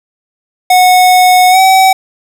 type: tone with pitch glide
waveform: square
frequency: 733 to 761 Hz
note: F#5 to F#5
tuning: -16 to +48 cents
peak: -4 dBFS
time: 0.7-1.93 s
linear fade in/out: 5 ms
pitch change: +64 cents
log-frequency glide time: 1.5-1.59 s
effects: 7-bit